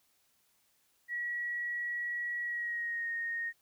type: tone with pitch glide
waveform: sine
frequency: 1922 to 1856.5 Hz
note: B6 to A#6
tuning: -48 to -8 cents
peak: -33 dBFS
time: 1.08-3.53 s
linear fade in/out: 50 ms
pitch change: -60 cents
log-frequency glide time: 2.42-3.09 s
effects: white hiss -72 dBFS RMS until 3.61 s